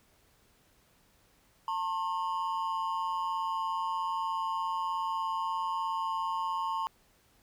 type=ring-modulated tone; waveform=triangle; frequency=987.8 Hz; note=B5; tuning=in tune; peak=-25 dBFS; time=1.68-6.87 s; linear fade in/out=0 ms; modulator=88.4 Hz; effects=pink hiss -66 dBFS RMS until 7.42 s